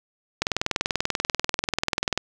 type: click train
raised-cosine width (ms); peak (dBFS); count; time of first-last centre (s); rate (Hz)
0.2; -5; 37; 0.42-2.176; 20.5
effects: none